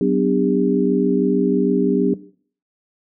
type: tone cluster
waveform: sine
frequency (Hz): 188.5 / 251.3 / 297.6 / 401.7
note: F#3 / B3 / D4 / G4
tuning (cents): +32 / +30 / +23 / +42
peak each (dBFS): -20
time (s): 0.01-2.14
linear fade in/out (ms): 2
effects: noise-tail reverb RT60 0.5 s tail -17 dB re dry